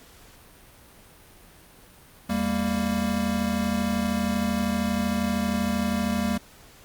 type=tone cluster; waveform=square; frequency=82.4 / 198.5 / 231.3 Hz; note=E2 / G3 / A#3; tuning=0 / +22 / -13 cents; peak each=-35 / -27 / -27 dBFS; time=2.29-6.38 s; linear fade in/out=10 ms; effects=pink hiss -51 dBFS RMS until 6.84 s + Opus 48 kbps